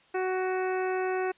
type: harmonic tone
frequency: 372.4 Hz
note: F#4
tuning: 11 cents sharp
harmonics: 1 / 2 / 3 / 4 / 5 / 6 / 7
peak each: -28 / -33 / -40 / -38 / -41 / -46 / -44 dBFS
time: 0.14-1.32 s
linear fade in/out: 10 ms
effects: white hiss -61 dBFS RMS until 1.37 s + resampled to 8000 Hz